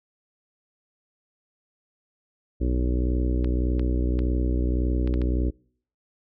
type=harmonic tone; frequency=61.74 Hz; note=B1; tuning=in tune; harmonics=1 / 2 / 3 / 4 / 5 / 6 / 7 / 8 / 9; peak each=-22 / -33 / -38 / -32 / -31 / -35 / -38 / -46 / -42 dBFS; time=2.6-5.51 s; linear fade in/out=20 ms
type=clicks; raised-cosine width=0.3 ms; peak=-24 dBFS; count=6; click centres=3.445 / 3.795 / 4.191 / 5.075 / 5.14 / 5.217 s
effects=noise-tail reverb RT60 0.6 s tail -26 dB re dry